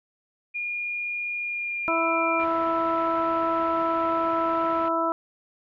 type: tone with pitch glide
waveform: sine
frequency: 2425 to 2382 Hz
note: D#7 to D7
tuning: -45 to +24 cents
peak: -27 dBFS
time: 0.54-2.45 s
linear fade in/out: 20 ms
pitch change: -31 cents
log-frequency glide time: 1.37-2.24 s
type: harmonic tone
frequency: 330 Hz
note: E4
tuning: 2 cents sharp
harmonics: 1 / 2 / 3 / 4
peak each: -29 / -27 / -28 / -26 dBFS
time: 1.88-5.12 s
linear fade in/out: 0 ms
type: low-pass noise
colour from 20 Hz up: white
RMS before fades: -41 dBFS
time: 2.39-4.89 s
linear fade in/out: 10 ms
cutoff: 2400 Hz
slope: 24 dB/octave
effects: none